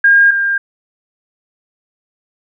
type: tone pair in turn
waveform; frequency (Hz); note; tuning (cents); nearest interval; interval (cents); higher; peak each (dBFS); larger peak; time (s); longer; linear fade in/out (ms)
sine; 1617 / 1602.1; G#6 / G6; -47 / +37; unison; 16; first; -5 / -12; first; 0.04-0.31 / 0.31-0.58; neither; 5
effects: none